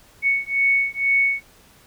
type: beating tone pair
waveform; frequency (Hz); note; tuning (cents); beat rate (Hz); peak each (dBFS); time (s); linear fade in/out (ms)
sine; 2217 / 2219.1; C#7 / C#7; 0 / +1; 2.1; -20; 0.22-1.43; 50
effects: pink hiss -52 dBFS RMS until 1.86 s